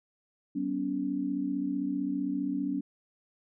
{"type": "tone cluster", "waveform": "sine", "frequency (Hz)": [191.7, 247.7, 283.1], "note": ["G3", "B3", "C#4"], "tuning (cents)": [-38, 5, 37], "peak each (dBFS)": [-36, -35, -30], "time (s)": [0.55, 2.81], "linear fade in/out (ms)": 10, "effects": []}